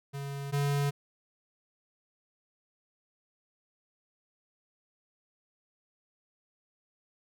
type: tone pair in turn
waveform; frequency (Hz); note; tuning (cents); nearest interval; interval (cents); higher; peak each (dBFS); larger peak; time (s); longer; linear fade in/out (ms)
square; 140 / 142.2; C#3 / C#3; +18 / +45; unison; 27; second; -36 / -27; second; 0.13-0.52 / 0.52-0.91; neither; 20
effects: none